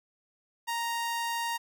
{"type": "tone", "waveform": "sawtooth", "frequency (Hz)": 932.3, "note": "A#5", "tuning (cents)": 0, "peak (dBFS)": -26, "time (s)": [0.67, 1.58], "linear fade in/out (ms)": 20, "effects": []}